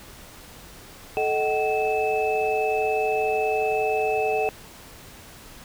sine tone cluster, 435.1 / 623 / 754 / 2615 Hz, A4 / D#5 / F#5 / E7, -19 / +2 / +32 / -15 cents, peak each -24 / -29 / -25 / -30 dBFS, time 1.17-4.49 s, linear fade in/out 0 ms, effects pink hiss -45 dBFS RMS until 5.64 s

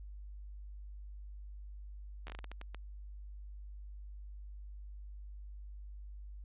slowing click train, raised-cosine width 0.3 ms, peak -30 dBFS, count 10, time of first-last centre 2.27-2.746 s, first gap 12 ms, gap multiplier 1.35, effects added 50 Hz sine -45 dBFS peak until 6.44 s + resampled to 8000 Hz

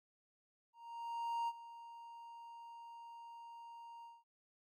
triangle tone with ADSR envelope, 932.3 Hz, A#5, in tune, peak -33 dBFS, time 0.73-4.24 s, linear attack 750 ms, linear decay 41 ms, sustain -16 dB, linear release 200 ms, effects none

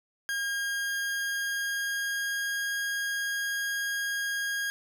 40% pulse tone with pitch glide, 1620 to 1631.3 Hz, G#6 to G#6, -43 to -31 cents, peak -28 dBFS, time 0.29-4.7 s, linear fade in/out 0 ms, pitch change +12 cents, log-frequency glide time 0.81-2.75 s, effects none

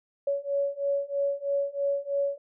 sine beating tone pair, 560 / 563.1 Hz, C#5 / C#5, +18 / +27 cents, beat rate 3.1 Hz, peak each -29 / -28 dBFS, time 0.27-2.38 s, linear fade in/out 5 ms, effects none

